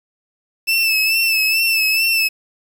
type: tone with vibrato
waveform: 30% pulse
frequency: 2637 Hz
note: E7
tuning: in tune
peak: -11 dBFS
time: 0.67-2.29 s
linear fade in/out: 20 ms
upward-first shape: sine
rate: 2.3 Hz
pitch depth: 47 cents each way
effects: 7-bit